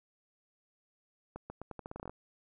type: accelerating click train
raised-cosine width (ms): 1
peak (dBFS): -28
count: 13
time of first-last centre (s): 1.36-2.096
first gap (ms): 140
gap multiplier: 0.83
effects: none